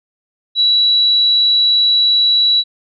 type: tone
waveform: sine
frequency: 3921 Hz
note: B7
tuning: 13 cents flat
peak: -9 dBFS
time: 0.55-2.64 s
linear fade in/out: 50 ms
effects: none